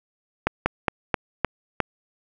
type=slowing click train; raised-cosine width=0.5 ms; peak=-4 dBFS; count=6; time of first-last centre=0.47-1.803 s; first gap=190 ms; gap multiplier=1.17; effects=none